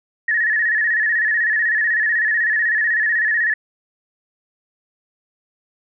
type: tone with vibrato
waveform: sine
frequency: 1800 Hz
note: A6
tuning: 39 cents sharp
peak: -15 dBFS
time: 0.28-3.54 s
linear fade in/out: 5 ms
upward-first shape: square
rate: 16 Hz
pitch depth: 71 cents each way
effects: none